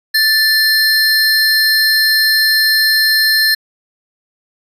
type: tone pair together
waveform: square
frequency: 1760 / 4189 Hz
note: A6 / C8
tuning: 0 / +1 cents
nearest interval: octave + minor third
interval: 1501 cents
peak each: -13 dBFS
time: 0.14-3.55 s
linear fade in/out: 10 ms
effects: resampled to 32000 Hz